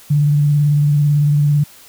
sine tone with vibrato, 146.5 Hz, D3, 4 cents flat, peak -10 dBFS, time 0.1-1.64 s, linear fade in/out 10 ms, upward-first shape square, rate 18 Hz, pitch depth 23 cents each way, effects white hiss -43 dBFS RMS until 1.88 s

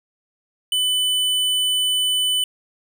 square tone, 3000 Hz, F#7, 23 cents sharp, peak -18 dBFS, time 0.72-2.44 s, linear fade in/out 2 ms, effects none

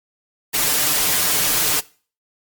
white noise with comb filter, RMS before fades -18 dBFS, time 0.53-1.81 s, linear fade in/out 20 ms, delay 6.7 ms, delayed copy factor +0.9, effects noise-tail reverb RT60 0.4 s tail -21 dB re dry + MP3 96 kbps

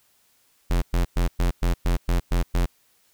square tone bursts, 43.53 Hz, F1, 5 cents flat, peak -19 dBFS, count 9, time 0.7-2.66 s, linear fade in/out 10 ms, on 120 ms, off 110 ms, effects white hiss -63 dBFS RMS until 3.13 s

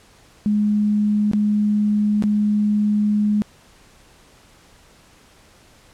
sine tone with dropouts, 209 Hz, G#3, 11 cents sharp, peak -15 dBFS, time 0.46-3.42 s, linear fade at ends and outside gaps 0 ms, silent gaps 1.314-1.334 / 2.224-2.238 s, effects pink hiss -51 dBFS RMS until 5.93 s + low-pass 10000 Hz 12 dB/octave

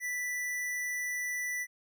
square tone, 1975.5 Hz, B6, in tune, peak -33 dBFS, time 0-1.67 s, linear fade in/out 50 ms, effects none

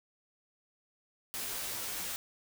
white noise with comb filter, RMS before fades -38 dBFS, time 1.34-2.16 s, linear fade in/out 0 ms, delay 14 ms, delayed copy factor -0.95, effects none

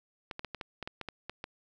clicks, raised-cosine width 0.3 ms, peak -22 dBFS, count 11, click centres 0.312 / 0.394 / 0.447 / 0.547 / 0.612 / 0.827 / 0.875 / 1.013 / 1.087 / 1.296 / 1.441 s, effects none

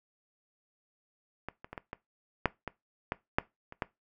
clicks, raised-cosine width 0.5 ms, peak -22 / -29 / -26 / -23 / -23 / -9 / -20 / -15 / -9 / -29 / -15 dBFS, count 11, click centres 1.486 / 1.645 / 1.73 / 1.778 / 1.931 / 2.457 / 2.677 / 3.121 / 3.385 / 3.724 / 3.822 s, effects noise-tail reverb RT60 0.2 s tail -20 dB re dry

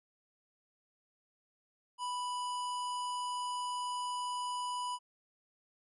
harmonic tone, 987.8 Hz, B5, in tune, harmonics 1 / 3 / 5 / 7 / 9 / 10, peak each -35 / -45 / -51 / -53 / -55 / -53 dBFS, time 1.98-4.99 s, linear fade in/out 50 ms, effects none

